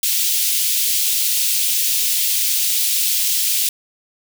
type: high-pass noise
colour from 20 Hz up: white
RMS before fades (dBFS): -18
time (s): 0.03-3.69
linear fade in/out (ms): 2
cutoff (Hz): 2700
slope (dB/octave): 24
effects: none